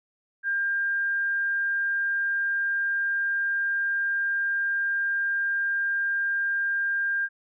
sine tone, 1600 Hz, G6, 35 cents sharp, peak -23 dBFS, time 0.43-7.29 s, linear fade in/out 50 ms, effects none

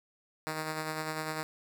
5% pulse tone with tremolo, 156.5 Hz, D#3, 10 cents sharp, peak -21 dBFS, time 0.47-1.43 s, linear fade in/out 0 ms, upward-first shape sine, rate 10 Hz, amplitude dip 40%, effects none

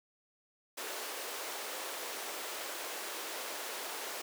pink high-pass noise, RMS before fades -41 dBFS, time 0.77-4.22 s, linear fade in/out 10 ms, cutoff 390 Hz, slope 24 dB/octave, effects none

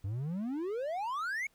triangle exponential sweep, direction up, 92.5 to 2264 Hz, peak -31 dBFS, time 0.04-1.47 s, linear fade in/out 5 ms, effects pink hiss -70 dBFS RMS until 1.54 s

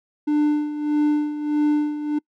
triangle tone with tremolo, 297.9 Hz, D4, 25 cents sharp, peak -13 dBFS, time 0.27-2.19 s, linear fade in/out 10 ms, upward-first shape sine, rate 1.6 Hz, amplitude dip 70%, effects noise-tail reverb RT60 0.1 s tail -26 dB re dry

